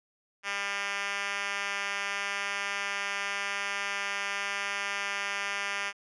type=tone with band-pass filter; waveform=5% pulse; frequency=200.1 Hz; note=G3; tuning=36 cents sharp; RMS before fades=-33 dBFS; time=0.43-5.93 s; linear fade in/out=50 ms; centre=2600 Hz; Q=0.91; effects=resampled to 24000 Hz